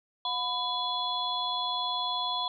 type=tone cluster; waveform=sine; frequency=719 / 1000 / 3399 / 4112 Hz; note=F#5 / B5 / G#7 / C8; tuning=-50 / +21 / +39 / -31 cents; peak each=-37 / -32 / -32 / -37 dBFS; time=0.25-2.48 s; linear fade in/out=2 ms; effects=none